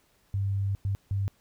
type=tone bursts at uneven times; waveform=sine; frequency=98.7 Hz; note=G2; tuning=12 cents sharp; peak=-25 dBFS; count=3; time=0.34-0.75 / 0.85-0.95 / 1.11-1.28 s; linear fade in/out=0 ms; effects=pink hiss -66 dBFS RMS until 1.4 s